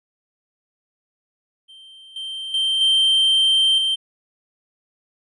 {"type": "tone with level steps", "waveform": "triangle", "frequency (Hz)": 3135, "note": "G7", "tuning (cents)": -1, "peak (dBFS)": [-40, -26, -16, -12, -16], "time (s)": [1.68, 3.96], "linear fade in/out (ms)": 20, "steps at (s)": [2.16, 2.54, 2.81, 3.78], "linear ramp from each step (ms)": 2, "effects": ["resampled to 24000 Hz"]}